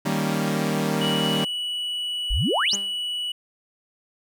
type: chord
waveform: sawtooth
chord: Eb dominant seventh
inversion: none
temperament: equal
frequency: 155.56 / 196 / 233.1 / 277.2 Hz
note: Eb3 / G3 / Bb3 / Db4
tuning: 0 / 0 / 0 / 0 cents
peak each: -23 / -22 / -24 / -27 dBFS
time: 0.05-1.45 s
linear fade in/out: 10 ms
type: tone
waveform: triangle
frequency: 2945 Hz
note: F#7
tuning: 9 cents flat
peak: -24 dBFS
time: 1.01-3.32 s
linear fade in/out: 5 ms
type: exponential sweep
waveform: sine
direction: up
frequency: 34.69 to 7500 Hz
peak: -20 dBFS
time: 2.3-2.76 s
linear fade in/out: 10 ms
type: tone with exponential decay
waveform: sawtooth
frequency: 200 Hz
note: G3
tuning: 35 cents sharp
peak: -27 dBFS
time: 2.73-3.01 s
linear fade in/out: 0 ms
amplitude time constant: 59 ms
effects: none